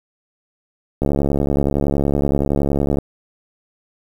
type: click train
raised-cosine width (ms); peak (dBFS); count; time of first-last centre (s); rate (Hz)
2; -5; 140; 1.02-2.986; 70.7
effects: 7-bit